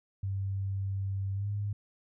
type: tone with pitch glide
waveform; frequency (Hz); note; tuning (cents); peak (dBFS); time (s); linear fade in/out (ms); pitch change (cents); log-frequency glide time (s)
sine; 97.5 to 102.35; G2 to G#2; -9 to -25; -30; 0.23-1.73; 5; +84; 1.34-1.48
effects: none

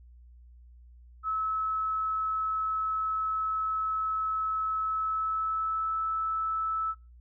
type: tone with pitch glide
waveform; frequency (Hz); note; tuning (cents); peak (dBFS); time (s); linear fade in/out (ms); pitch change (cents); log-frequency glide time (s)
sine; 1297 to 1309.8; E6 to E6; -28 to -11; -27; 1.23-6.95; 50; +17; 4.8-5.96
effects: noise-tail reverb RT60 0.3 s tail -24 dB re dry + added 60 Hz sine -50 dBFS peak until 7.2 s

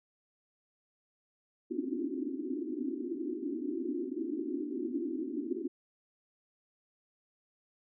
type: band-pass noise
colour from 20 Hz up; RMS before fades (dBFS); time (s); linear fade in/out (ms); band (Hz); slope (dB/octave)
pink; -36; 1.7-5.68; 10; 250 to 370; 96
effects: none

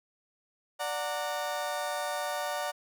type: chord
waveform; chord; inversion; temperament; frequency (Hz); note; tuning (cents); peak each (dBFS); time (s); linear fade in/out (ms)
30% pulse; D augmented; none; just; 587.3 / 734.2 / 917.7; D5 / F#5 / A#5; 0 / -14 / -27; -32 / -33 / -35; 0.79-2.72; 20
effects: none

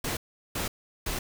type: noise bursts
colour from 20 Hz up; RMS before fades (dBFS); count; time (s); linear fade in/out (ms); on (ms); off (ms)
pink; -31; 3; 0.04-1.19; 5; 130; 380
effects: none

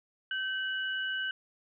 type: tone pair together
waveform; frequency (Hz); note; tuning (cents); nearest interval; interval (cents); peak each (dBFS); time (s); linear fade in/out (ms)
sine; 1544 / 2947; G6 / F#7; -27 / -8; major seventh; 1119; -32 / -36; 0.31-1.31; 2
effects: none

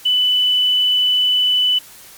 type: tone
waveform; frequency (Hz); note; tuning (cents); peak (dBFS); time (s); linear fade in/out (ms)
sine; 2991; F#7; +18; -12; 0.05-1.79; 10
effects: white hiss -41 dBFS RMS until 2.17 s + MP3 96 kbps

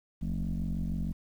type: tone with frequency modulation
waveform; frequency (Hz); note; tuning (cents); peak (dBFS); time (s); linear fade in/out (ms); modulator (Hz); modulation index
sine; 111.3; A2; +20; -28; 0.21-1.13; 20; 46.5; 2.5
effects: tanh soft clip ceiling -26 dBFS + 10-bit

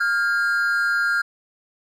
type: tone pair together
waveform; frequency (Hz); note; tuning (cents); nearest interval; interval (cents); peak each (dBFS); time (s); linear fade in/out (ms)
triangle; 1400 / 1619.7; F6 / G#6; +4 / -44; minor third; 252; -18 / -21; 0-1.22; 10
effects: none

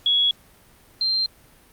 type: tone pair in turn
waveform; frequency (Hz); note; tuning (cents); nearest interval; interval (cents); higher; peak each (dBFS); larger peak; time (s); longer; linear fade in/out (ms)
sine; 3350 / 4158; G#7 / C8; +14 / -12; major third; 374; second; -16 / -19; first; 0.06-0.31 / 1.01-1.26; neither; 2
effects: pink hiss -53 dBFS RMS until 1.72 s + Opus 48 kbps

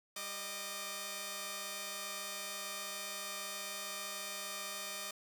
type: tone cluster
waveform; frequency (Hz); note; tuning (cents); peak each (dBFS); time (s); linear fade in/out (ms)
5% pulse; 197.1 / 618 / 1181; G3 / D#5 / D6; +10 / -12 / +9; -40 / -32 / -32; 0.16-5.11; 5
effects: none

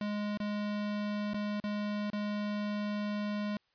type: tone with dropouts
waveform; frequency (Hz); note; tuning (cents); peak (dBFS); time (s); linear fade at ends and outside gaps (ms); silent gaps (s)
square; 207.7; G#3; 0; -33; 0.01-3.57; 2; 0.374-0.401 / 1.335-1.343 / 1.601-1.639 / 2.102-2.131
effects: white hiss -74 dBFS RMS until 3.74 s + resampled to 11025 Hz

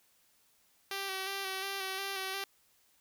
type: tone with vibrato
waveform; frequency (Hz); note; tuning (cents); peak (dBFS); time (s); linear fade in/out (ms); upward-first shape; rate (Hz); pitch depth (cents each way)
5% pulse; 387; G4; -22; -24; 0.91-2.44; 2; square; 2.8; 25
effects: white hiss -69 dBFS RMS until 3 s

